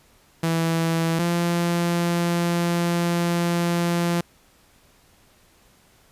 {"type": "tone pair in turn", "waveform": "sawtooth", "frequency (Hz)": [164.81, 171.93], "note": ["E3", "F3"], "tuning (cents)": [0, -27], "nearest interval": "minor second", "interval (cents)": 73, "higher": "second", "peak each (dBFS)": -16, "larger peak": "neither", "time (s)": [[0.43, 1.19], [1.19, 4.21]], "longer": "second", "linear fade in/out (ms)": 5, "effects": ["pink hiss -57 dBFS RMS until 6.11 s", "resampled to 32000 Hz"]}